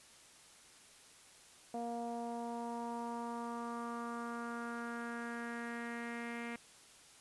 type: tone with low-pass filter sweep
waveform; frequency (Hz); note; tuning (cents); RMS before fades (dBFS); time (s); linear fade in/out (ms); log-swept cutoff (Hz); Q
sawtooth; 235.2; A#3; +16; -42; 1.74-6.56; 2; 710 to 2200; 4.2
effects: white hiss -60 dBFS RMS until 7.2 s + resampled to 24000 Hz